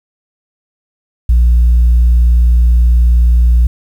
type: tone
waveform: sine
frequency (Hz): 59.4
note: A#1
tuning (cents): +33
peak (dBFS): -3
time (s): 1.29-3.67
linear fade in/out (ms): 5
effects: tanh soft clip ceiling -3 dBFS + 7-bit